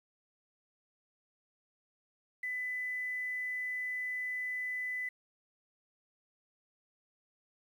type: tone with quantisation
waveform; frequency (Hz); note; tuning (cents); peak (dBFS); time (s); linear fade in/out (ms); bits
sine; 2000; B6; +21; -34; 2.43-5.09; 5; 10
effects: none